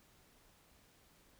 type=silence; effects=pink hiss -67 dBFS RMS until 1.39 s